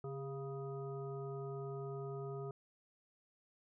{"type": "harmonic tone with a mistuned harmonic", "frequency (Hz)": 138.59, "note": "C#3", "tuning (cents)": 0, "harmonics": [1, 3, 5, 7, 9], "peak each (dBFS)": [-44, -44, -53, -61, -54], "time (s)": [0.04, 2.51], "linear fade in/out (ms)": 2, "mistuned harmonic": 3, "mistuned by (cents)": -43, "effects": []}